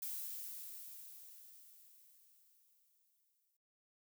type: noise with exponential decay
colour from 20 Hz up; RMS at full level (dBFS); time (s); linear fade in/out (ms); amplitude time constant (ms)
violet; -42; 0.02-3.57; 5; 770
effects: noise-tail reverb RT60 0.5 s tail -23 dB re dry